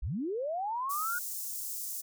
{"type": "linear sweep", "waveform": "sine", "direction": "up", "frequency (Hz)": [35.38, 1473], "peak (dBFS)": -31, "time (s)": [0.02, 1.19], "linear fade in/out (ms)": 10}
{"type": "high-pass noise", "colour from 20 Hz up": "white", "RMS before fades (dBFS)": -38, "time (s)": [0.89, 2.02], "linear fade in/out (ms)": 20, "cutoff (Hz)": 6100, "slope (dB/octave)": 24}
{"effects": []}